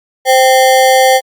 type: ring-modulated tone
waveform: square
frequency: 651 Hz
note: E5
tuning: 22 cents flat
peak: -3 dBFS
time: 0.25-1.21 s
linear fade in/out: 50 ms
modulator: 129 Hz
effects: Opus 48 kbps